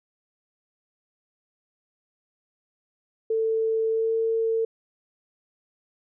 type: tone with pitch glide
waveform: sine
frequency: 445.6 to 450.3 Hz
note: A4 to A4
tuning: +22 to +40 cents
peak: -21 dBFS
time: 3.3-4.65 s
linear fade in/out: 5 ms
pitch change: +18 cents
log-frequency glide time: 3.89-4.14 s
effects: none